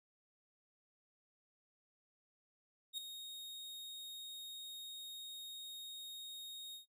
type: tone with ADSR envelope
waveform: 40% pulse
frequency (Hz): 3729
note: A#7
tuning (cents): 0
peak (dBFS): -36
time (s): 2.93-6.86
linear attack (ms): 49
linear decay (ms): 5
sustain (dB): -9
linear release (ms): 120
effects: noise-tail reverb RT60 0.1 s tail -23 dB re dry